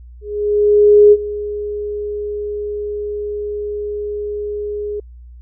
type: tone with ADSR envelope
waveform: sine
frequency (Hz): 415.3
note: G#4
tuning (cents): 0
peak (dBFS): -3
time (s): 0.21-5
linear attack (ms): 910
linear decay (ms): 46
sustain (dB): -17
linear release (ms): 5
effects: added 60 Hz sine -35 dBFS peak until 5.41 s